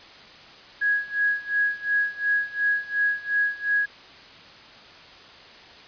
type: tone with tremolo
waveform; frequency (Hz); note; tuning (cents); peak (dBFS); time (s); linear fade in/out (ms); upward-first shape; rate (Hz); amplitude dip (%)
sine; 1661.2; G#6; 0; -18; 0.81-3.86; 10; sine; 2.8; 90
effects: white hiss -46 dBFS RMS until 5.87 s + resampled to 11025 Hz